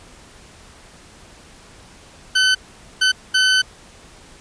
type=tone bursts at uneven times; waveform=20% pulse; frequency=1517 Hz; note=F#6; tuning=43 cents sharp; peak=-8 dBFS; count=3; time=2.35-2.55 / 3.01-3.12 / 3.34-3.62 s; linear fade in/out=10 ms; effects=pink hiss -45 dBFS RMS until 4.4 s + resampled to 22050 Hz